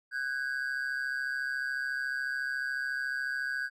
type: ring-modulated tone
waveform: triangle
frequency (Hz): 1568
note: G6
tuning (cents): 0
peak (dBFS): -26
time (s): 0.11-3.7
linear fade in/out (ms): 50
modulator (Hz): 67
effects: none